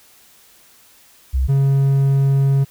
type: tone pair in turn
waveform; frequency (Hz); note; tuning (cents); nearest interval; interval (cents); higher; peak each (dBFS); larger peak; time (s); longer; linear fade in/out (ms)
sine / triangle; 65.41 / 137.32; C2 / C#3; 0 / -16; octave + minor second; 1284; second; -14 / -10; second; 1.33-1.48 / 1.48-2.65; second; 20
effects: white hiss -50 dBFS RMS until 2.7 s